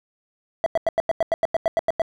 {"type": "tone bursts", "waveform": "triangle", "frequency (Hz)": 659.3, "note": "E5", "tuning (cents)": 0, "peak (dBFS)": -14, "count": 13, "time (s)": [0.64, 2.018], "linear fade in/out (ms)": 0, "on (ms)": 22, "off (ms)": 91, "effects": []}